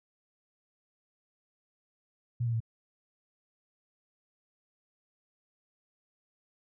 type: tone with pitch steps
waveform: sine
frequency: 119.7 / 116.49 / 113.37 Hz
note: A#2 / A#2 / A#2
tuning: +46 / -1 / -48 cents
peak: -27 dBFS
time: 2.4-2.604 s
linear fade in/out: 10 ms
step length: 68 ms
effects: none